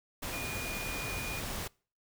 sine tone in noise, 2441 Hz, D#7, 34 cents flat, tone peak -39 dBFS, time 0.32-1.4 s, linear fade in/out 10 ms, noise pink, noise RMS -38 dBFS, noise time 0.22-1.68 s, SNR -4 dB, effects noise-tail reverb RT60 0.4 s tail -25 dB re dry

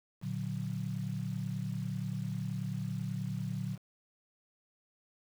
sine chord, Bb augmented, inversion none, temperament equal, 116.54 / 146.83 / 185 Hz, Bb2 / D3 / F#3, 0 / 0 / 0 cents, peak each -38 / -38 / -38 dBFS, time 0.21-3.78 s, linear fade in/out 50 ms, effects 9-bit

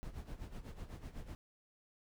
brown noise with tremolo, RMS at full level -44 dBFS, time 0.03-1.35 s, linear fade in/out 0 ms, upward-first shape sine, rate 8 Hz, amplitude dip 75%, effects none

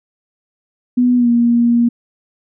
sine tone with pitch glide, 246.9 to 236.7 Hz, B3 to A#3, 0 to +27 cents, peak -9 dBFS, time 0.97-1.89 s, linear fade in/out 10 ms, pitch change -73 cents, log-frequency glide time 1.16-1.29 s, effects none

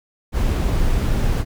brown noise, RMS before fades -18 dBFS, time 0.32-1.45 s, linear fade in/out 50 ms, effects none

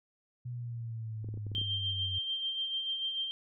sine exponential sweep, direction down, 123.47 to 91.7 Hz, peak -36 dBFS, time 0.45-2.19 s, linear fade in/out 10 ms
clicks, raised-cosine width 3 ms, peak -33 dBFS, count 9, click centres 1.245 / 1.288 / 1.341 / 1.374 / 1.467 / 1.517 / 1.549 / 1.582 / 1.615 s
sine tone with tremolo, 3158 Hz, G7, 12 cents sharp, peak -30 dBFS, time 1.55-3.31 s, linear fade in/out 0 ms, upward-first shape sine, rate 6.8 Hz, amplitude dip 45%
effects none

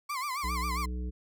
35% pulse tone with vibrato, 1096 Hz, C#6, 20 cents flat, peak -30 dBFS, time 0.09-0.86 s, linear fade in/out 10 ms, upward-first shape sine, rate 7.4 Hz, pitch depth 150 cents each way
harmonic tone, 61.6 Hz, B1, 4 cents flat, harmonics 1 / 3 / 5 / 7, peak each -32 / -42 / -46 / -49 dBFS, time 0.43-1.11 s, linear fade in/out 20 ms
effects none

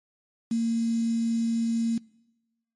sine tone with quantisation, 229.4 Hz, A#3, 28 cents flat, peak -22 dBFS, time 0.51-1.98 s, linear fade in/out 5 ms, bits 7, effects noise-tail reverb RT60 1.0 s tail -24 dB re dry + MP3 48 kbps

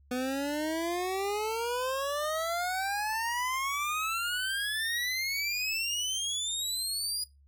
25% pulse exponential sweep, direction up, 246.9 to 4934 Hz, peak -26 dBFS, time 0.11-7.24 s, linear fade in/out 5 ms, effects noise-tail reverb RT60 0.2 s tail -19 dB re dry + added 70 Hz sine -57 dBFS peak until 7.47 s

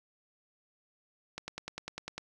click train, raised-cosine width 0.2 ms, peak -21 dBFS, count 9, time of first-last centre 1.38-2.18 s, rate 10 Hz, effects none

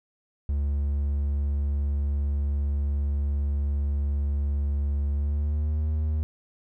triangle tone with pitch glide, 71.3 to 76.86 Hz, C#2 to D#2, +49 to -21 cents, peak -21 dBFS, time 0.49-6.23 s, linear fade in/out 0 ms, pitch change +130 cents, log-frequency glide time 5.12-5.87 s, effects none

